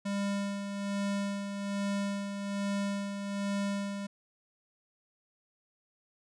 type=tone with tremolo; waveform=square; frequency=200 Hz; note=G3; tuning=35 cents sharp; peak=-30 dBFS; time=0.05-4.07 s; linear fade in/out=10 ms; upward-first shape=sine; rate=1.2 Hz; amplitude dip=50%; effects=resampled to 22050 Hz